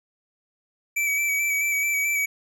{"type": "tone with vibrato", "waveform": "square", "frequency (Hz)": 2300, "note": "D7", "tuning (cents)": -37, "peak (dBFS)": -22, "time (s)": [0.96, 2.26], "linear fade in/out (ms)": 10, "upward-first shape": "square", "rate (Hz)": 4.6, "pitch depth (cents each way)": 23, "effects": []}